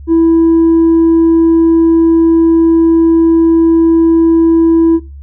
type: tone with tanh clipping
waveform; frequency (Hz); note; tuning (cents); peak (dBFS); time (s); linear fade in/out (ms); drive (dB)
triangle; 329.6; E4; 0; -5; 0.07-5; 50; 6
effects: noise-tail reverb RT60 0.3 s tail -21 dB re dry + added 70 Hz sine -27 dBFS peak until 5.22 s